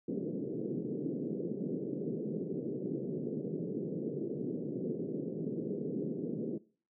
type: band-pass noise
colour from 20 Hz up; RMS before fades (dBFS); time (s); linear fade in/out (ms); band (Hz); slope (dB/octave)
white; -37; 0.08-6.58; 5; 140 to 450; 48
effects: noise-tail reverb RT60 0.4 s tail -20 dB re dry